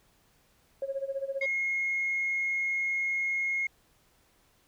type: tone with tremolo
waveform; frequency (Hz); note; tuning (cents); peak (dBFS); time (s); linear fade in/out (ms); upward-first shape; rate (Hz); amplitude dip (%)
sine; 545; C#5; -29; -27; 0.82-1.46; 2; sine; 15; 85
type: tone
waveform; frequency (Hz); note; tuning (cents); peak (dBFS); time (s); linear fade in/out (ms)
sine; 2155; C#7; -49; -26; 1.41-3.67; 5
effects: tanh soft clip ceiling -22 dBFS + pink hiss -66 dBFS RMS until 4.67 s